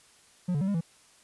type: tone with pitch steps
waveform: triangle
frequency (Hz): 179.4 / 144.4 / 191.4 / 202.4 / 165.2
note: F3 / D3 / G3 / G#3 / E3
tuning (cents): +47 / -29 / -41 / -44 / +4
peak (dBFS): -23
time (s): 0.48-0.81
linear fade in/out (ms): 10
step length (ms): 66
effects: white hiss -59 dBFS RMS until 1.23 s + resampled to 24000 Hz